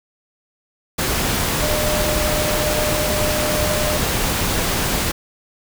sine tone in noise, 605 Hz, D#5, 49 cents flat, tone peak -22 dBFS, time 1.62-3.98 s, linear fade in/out 10 ms, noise pink, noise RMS -20 dBFS, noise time 0.98-5.12 s, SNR -5 dB, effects none

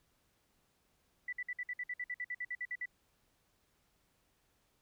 sine tone bursts, 1975.5 Hz, B6, in tune, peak -36 dBFS, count 16, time 1.28-2.857 s, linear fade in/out 5 ms, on 47 ms, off 55 ms, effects pink hiss -75 dBFS RMS until 4.81 s

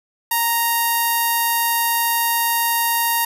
sawtooth tone with low-pass filter, 931 Hz, A#5, 2 cents flat, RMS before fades -19 dBFS, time 0.31-3.25 s, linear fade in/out 5 ms, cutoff 12000 Hz, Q 9.3, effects none

